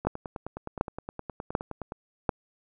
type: two click trains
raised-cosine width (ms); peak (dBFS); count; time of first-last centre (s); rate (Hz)
1; -9 / -21; 4 / 19; 0.07-2.292 / 0.05-1.921; 1.35 / 9.62
effects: none